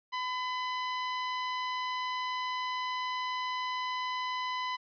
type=tone; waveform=sawtooth; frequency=1007 Hz; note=B5; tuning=33 cents sharp; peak=-28 dBFS; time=0.12-4.77 s; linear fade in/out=20 ms; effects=resampled to 11025 Hz